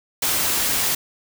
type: noise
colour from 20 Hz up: white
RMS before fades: -21 dBFS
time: 0.22-0.95 s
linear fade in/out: 5 ms
effects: none